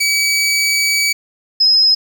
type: tone pair in turn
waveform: 20% pulse / sine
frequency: 2282 / 5104 Hz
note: C#7 / D#8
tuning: +50 / +43 cents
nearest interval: octave + major second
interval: 1393 cents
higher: second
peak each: -8 dBFS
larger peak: neither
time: 0-1.13 / 1.6-1.95 s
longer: first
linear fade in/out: 10 ms
effects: 7-bit